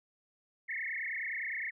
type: tone with frequency modulation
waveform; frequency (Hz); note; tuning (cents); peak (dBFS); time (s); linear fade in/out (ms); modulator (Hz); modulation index
sine; 2002; B6; +23; -34; 0.68-1.71; 20; 29.7; 7.6
effects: none